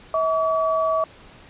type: tone pair together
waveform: sine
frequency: 643 / 1140.5 Hz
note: E5 / C#6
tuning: -43 / +49 cents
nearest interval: minor seventh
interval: 992 cents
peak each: -20 / -22 dBFS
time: 0.14-1.04 s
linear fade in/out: 2 ms
effects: pink hiss -47 dBFS RMS until 1.49 s + resampled to 8000 Hz